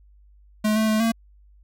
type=tone with pitch steps; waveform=square; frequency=213.9 / 218.7 / 216.5 / 227.3 Hz; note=A3 / A3 / A3 / A#3; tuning=-49 / -10 / -28 / -43 cents; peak=-19 dBFS; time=0.64-1.12 s; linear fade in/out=10 ms; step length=120 ms; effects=added 50 Hz sine -50 dBFS peak until 1.63 s